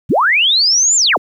sine linear two-way sweep, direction up then down, 65.41 to 7380 to 65.41 Hz, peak -9 dBFS, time 0.09-1.18 s, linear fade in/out 20 ms, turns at 0.96 s, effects 8-bit

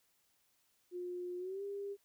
sine tone with pitch glide, 357 to 400.7 Hz, F4 to G4, +38 to +38 cents, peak -39 dBFS, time 0.91-1.97 s, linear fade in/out 50 ms, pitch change +200 cents, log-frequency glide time 1.38-1.63 s, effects white hiss -75 dBFS RMS until 2.04 s

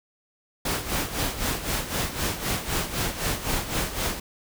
pink noise with tremolo, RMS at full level -25 dBFS, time 0.65-4.2 s, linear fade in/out 5 ms, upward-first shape sine, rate 3.9 Hz, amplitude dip 70%, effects none

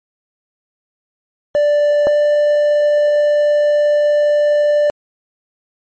triangle tone pair in turn, 587.3 / 590.5 Hz, D5 / D5, 0 / +9 cents, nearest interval unison, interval 9 cents, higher second, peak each -8 dBFS, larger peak neither, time 1.55-2.07 / 2.07-4.9 s, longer second, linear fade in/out 0 ms, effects MP3 32 kbps

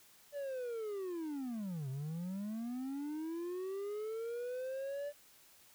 triangle linear two-way sweep, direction down then up, 585 to 128.4 to 585 Hz, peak -36 dBFS, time 0.32-5.13 s, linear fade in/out 50 ms, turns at 1.89 s, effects white hiss -63 dBFS RMS until 5.74 s

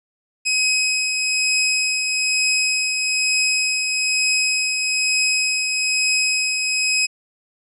20% pulse tone with tremolo, 2536 Hz, D#7, 32 cents sharp, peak -11 dBFS, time 0.45-7.07 s, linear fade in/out 20 ms, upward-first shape triangle, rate 1.1 Hz, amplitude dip 40%, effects resampled to 24000 Hz

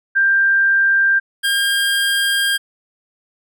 sine / 25% pulse tone pair in turn, 1585 / 1608.1 Hz, G6 / G6, +19 / +44 cents, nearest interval unison, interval 25 cents, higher second, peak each -11 dBFS, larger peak neither, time 0.15-1.2 / 1.43-2.58 s, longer second, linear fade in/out 20 ms, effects none

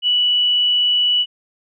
sine tone, 2952 Hz, F#7, 5 cents flat, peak -13 dBFS, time 0.02-1.26 s, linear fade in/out 50 ms, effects none

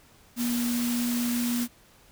sine tone in noise, 240.2 Hz, B3, 48 cents flat, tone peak -25 dBFS, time 0.36-1.68 s, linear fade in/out 50 ms, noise white, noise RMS -34 dBFS, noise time 0.36-1.68 s, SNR +6 dB, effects pink hiss -57 dBFS RMS until 2.11 s

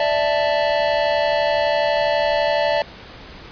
square chord, D suspended second, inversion none, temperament equal, 587.3 / 659.3 / 880 Hz, D5 / E5 / A5, 0 / 0 / 0 cents, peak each -20 / -22 / -24 dBFS, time 0-2.82 s, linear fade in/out 2 ms, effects pink hiss -39 dBFS RMS until 3.51 s + resampled to 11025 Hz

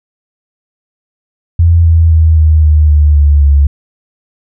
sine tone with pitch steps, 84.3 / 82.23 / 80.21 / 78.25 / 76.33 / 74.45 / 72.63 / 70.85 Hz, E2 / E2 / E2 / D#2 / D#2 / D2 / D2 / C#2, +39 / -4 / -47 / +10 / -33 / +24 / -19 / +38 cents, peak -3 dBFS, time 1.59-3.67 s, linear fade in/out 5 ms, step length 260 ms, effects none

